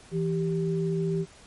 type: tone pair together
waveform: sine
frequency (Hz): 164.81 / 391.2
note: E3 / G4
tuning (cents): 0 / -4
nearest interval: octave + minor third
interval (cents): 1496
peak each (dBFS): -26 / -28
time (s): 0.11-1.26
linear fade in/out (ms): 50
effects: pink hiss -52 dBFS RMS until 1.46 s + MP3 48 kbps

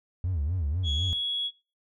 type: tone with vibrato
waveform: triangle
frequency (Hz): 81.6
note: E2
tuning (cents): -17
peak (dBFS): -23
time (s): 0.24-1.13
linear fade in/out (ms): 0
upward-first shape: sine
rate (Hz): 4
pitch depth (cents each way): 250
type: tone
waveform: sine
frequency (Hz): 3348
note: G#7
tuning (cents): +13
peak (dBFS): -27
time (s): 0.83-1.51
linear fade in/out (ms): 50
effects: noise-tail reverb RT60 0.3 s tail -17 dB re dry + tanh soft clip ceiling -20 dBFS

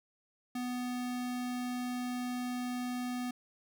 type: tone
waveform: square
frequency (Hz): 247.8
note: B3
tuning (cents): +6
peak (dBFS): -35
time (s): 0.55-3.31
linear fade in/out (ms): 5
effects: none

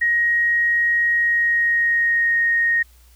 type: tone with pitch glide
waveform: sine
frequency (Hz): 1884 to 1862.4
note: A#6 to A#6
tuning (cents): +18 to -2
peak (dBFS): -15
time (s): 0.01-2.83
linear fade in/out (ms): 10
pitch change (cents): -20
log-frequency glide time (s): 1.11-2.38
effects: added 60 Hz sine -48 dBFS peak until 3.15 s + white hiss -56 dBFS RMS until 3.15 s

